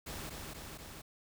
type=noise with echo; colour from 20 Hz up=pink; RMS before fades=-43 dBFS; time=0.06-0.3 s; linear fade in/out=10 ms; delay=240 ms; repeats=3; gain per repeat=-2 dB; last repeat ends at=1.02 s; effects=none

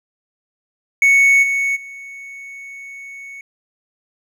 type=tone with level steps; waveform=triangle; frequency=2217 Hz; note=C#7; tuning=in tune; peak=-7 / -14 / -30 dBFS; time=1.02-3.41 s; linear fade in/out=2 ms; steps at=1.42 / 1.75 s; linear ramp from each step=20 ms; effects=none

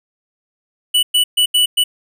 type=tone bursts at uneven times; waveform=square; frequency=2960 Hz; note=F#7; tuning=in tune; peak=-11 dBFS; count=5; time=0.94-1.03 / 1.14-1.24 / 1.37-1.46 / 1.54-1.66 / 1.77-1.84 s; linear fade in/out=10 ms; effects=none

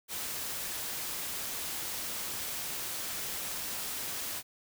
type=noise; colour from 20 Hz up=white; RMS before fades=-37 dBFS; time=0.08-4.43 s; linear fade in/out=50 ms; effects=none

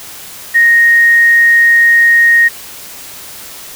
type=tone; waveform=sine; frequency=1864.7 Hz; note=A#6; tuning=in tune; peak=-4 dBFS; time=0.54-2.49 s; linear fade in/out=20 ms; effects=white hiss -30 dBFS RMS until 3.75 s

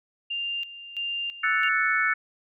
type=tone with tremolo; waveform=sine; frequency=2794 Hz; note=F7; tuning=in tune; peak=-27 dBFS; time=0.3-1.69 s; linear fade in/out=10 ms; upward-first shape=square; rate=1.5 Hz; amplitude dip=75%
type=chord; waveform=sine; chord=F# minor seventh; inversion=third; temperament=equal; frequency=1318.5 / 1480 / 1760 / 2217 Hz; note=E6 / F#6 / A6 / C#7; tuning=0 / 0 / 0 / 0 cents; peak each=-28 / -26 / -26 / -26 dBFS; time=1.43-2.14 s; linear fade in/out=10 ms
effects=none

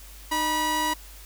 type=tone pair together; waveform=sawtooth; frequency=305.8 / 970 Hz; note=D#4 / B5; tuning=-30 / -31 cents; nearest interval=octave + minor sixth; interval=1999 cents; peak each=-27 / -20 dBFS; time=0.31-0.94 s; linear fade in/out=10 ms; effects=added 50 Hz sine -44 dBFS peak until 1.25 s + white hiss -48 dBFS RMS until 1.25 s

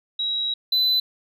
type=tone pair in turn; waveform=sine / triangle; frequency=3857 / 4010 Hz; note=B7 / B7; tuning=-42 / +26 cents; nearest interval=minor second; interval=68 cents; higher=second; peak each=-22 / -16 dBFS; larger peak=second; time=0.19-0.54 / 0.72-1 s; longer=first; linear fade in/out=5 ms; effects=none

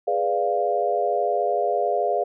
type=chord; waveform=sine; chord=G# diminished seventh; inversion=none; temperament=equal; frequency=415.3 / 493.9 / 587.3 / 698.5 Hz; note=G#4 / B4 / D5 / F5; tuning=0 / 0 / 0 / 0 cents; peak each=-26 / -27 / -26 / -23 dBFS; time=0.07-2.24 s; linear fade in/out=10 ms; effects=none

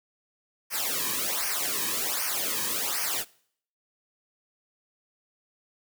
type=noise with flanger; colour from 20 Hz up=white; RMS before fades=-29 dBFS; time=0.7-3.25 s; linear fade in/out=50 ms; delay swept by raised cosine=0.26 to 1.46 ms; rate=1.3 Hz; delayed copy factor=-1; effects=noise-tail reverb RT60 0.6 s tail -22 dB re dry

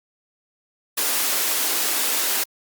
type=high-pass noise; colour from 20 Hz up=white; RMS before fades=-22 dBFS; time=0.97-2.44 s; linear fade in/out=10 ms; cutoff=240 Hz; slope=48 dB/octave; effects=Opus 48 kbps

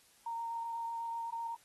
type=tone with vibrato; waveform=sine; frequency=924 Hz; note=A#5; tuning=16 cents flat; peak=-36 dBFS; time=0.26-1.55 s; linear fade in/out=5 ms; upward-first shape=sine; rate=8 Hz; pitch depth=9 cents each way; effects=white hiss -65 dBFS RMS until 1.64 s + AAC 32 kbps

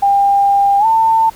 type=tone with pitch glide; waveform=sine; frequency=799 to 896.8 Hz; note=G5 to A5; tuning=+33 to +33 cents; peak=-8 dBFS; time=0.02-1.3 s; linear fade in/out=10 ms; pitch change=+200 cents; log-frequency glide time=0.79-0.86 s; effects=pink hiss -40 dBFS RMS until 1.35 s

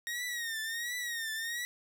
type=tone with vibrato; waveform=sawtooth; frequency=1864.7 Hz; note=A#6; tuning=in tune; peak=-31 dBFS; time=0.07-1.65 s; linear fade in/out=0 ms; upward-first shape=triangle; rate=1.4 Hz; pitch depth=110 cents each way; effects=none

